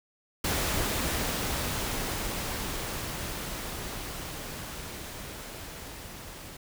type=noise with level ramp; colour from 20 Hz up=pink; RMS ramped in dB=-28 to -44 dBFS; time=0.44-6.57 s; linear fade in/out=5 ms; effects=none